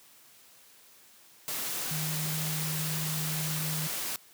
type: tone in noise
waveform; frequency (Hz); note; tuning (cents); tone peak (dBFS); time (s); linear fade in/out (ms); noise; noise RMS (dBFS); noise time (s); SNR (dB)
sine; 155.56; D#3; 0; -32; 1.91-3.87; 0; white; -34; 1.48-4.16; -1
effects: white hiss -57 dBFS RMS until 4.33 s + high-pass 100 Hz 12 dB/octave